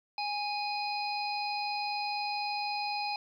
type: harmonic tone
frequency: 827 Hz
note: G#5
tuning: 8 cents flat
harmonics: 1 / 3 / 5 / 6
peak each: -33 / -38 / -40 / -41 dBFS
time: 0.18-3.16 s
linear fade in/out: 2 ms
effects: 11-bit